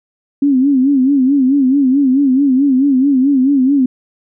sine tone with vibrato, 270 Hz, C#4, 45 cents flat, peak -8 dBFS, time 0.42-3.86 s, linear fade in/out 5 ms, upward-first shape sine, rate 4.6 Hz, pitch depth 110 cents each way, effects none

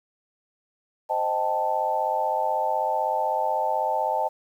sine chord, A half-diminished seventh, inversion first, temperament equal, 523.3 / 622.3 / 784 / 880 Hz, C5 / Eb5 / G5 / A5, 0 / 0 / 0 / 0 cents, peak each -31 / -28 / -28 / -25 dBFS, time 1.09-4.29 s, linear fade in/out 20 ms, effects 9-bit

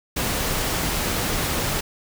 pink noise, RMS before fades -24 dBFS, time 0.16-1.81 s, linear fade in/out 10 ms, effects none

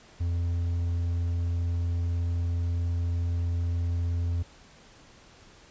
triangle tone, 85.8 Hz, F2, 30 cents flat, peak -23 dBFS, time 0.2-4.43 s, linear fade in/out 10 ms, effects pink hiss -54 dBFS RMS until 5.7 s + resampled to 16000 Hz

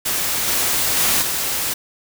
white noise with level steps, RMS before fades -21 / -19 / -17 / -22 dBFS, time 0.05-1.74 s, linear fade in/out 10 ms, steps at 0.47 / 0.96 / 1.21 s, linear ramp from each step 20 ms, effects none

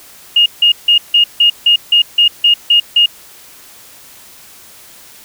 sine tone bursts, 2849 Hz, F7, 34 cents sharp, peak -5 dBFS, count 11, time 0.36-3.06 s, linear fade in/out 5 ms, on 100 ms, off 160 ms, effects white hiss -39 dBFS RMS until 5.24 s

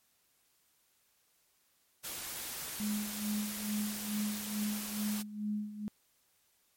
white noise, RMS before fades -41 dBFS, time 2.03-5.23 s, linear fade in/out 20 ms
sine tone with tremolo, 209.7 Hz, G#3, 17 cents sharp, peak -31 dBFS, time 2.8-5.88 s, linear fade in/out 0 ms, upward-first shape sine, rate 2.3 Hz, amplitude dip 75%
effects white hiss -72 dBFS RMS until 6.76 s + MP3 64 kbps

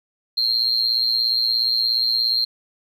sine tone with amplitude modulation, 4202 Hz, C8, 7 cents sharp, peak -12 dBFS, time 0.37-2.45 s, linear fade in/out 10 ms, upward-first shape sine, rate 117 Hz, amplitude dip 90%, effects tanh soft clip ceiling -11 dBFS + 9-bit

